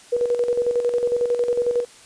sine tone with tremolo, 483 Hz, B4, 39 cents flat, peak -16 dBFS, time 0.12-1.85 s, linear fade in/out 10 ms, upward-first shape square, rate 11 Hz, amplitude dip 55%, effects white hiss -47 dBFS RMS until 2.05 s + resampled to 22050 Hz

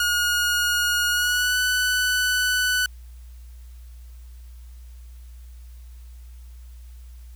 sawtooth tone with pitch glide, 1438 to 1493.9 Hz, F#6 to F#6, -50 to +16 cents, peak -16 dBFS, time 0-2.86 s, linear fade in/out 2 ms, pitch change +66 cents, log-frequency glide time 1.1-1.58 s, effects added 60 Hz sine -39 dBFS peak until 7.35 s + white hiss -59 dBFS RMS until 7.35 s

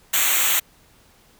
white noise with comb filter, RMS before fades -19 dBFS, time 0.13-0.6 s, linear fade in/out 10 ms, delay 0.2 ms, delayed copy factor -0.95, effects pink hiss -55 dBFS RMS until 1.39 s

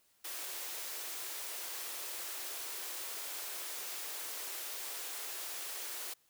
white high-pass noise, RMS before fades -42 dBFS, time 0.24-6.14 s, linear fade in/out 10 ms, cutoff 320 Hz, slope 48 dB/octave, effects white hiss -71 dBFS RMS until 6.29 s

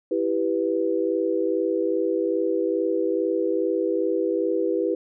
sine chord, E minor, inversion none, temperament equal, 329.6 / 392 / 493.9 Hz, E4 / G4 / B4, 0 / 0 / 0 cents, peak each -25 dBFS, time 0.11-4.95 s, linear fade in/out 5 ms, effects none

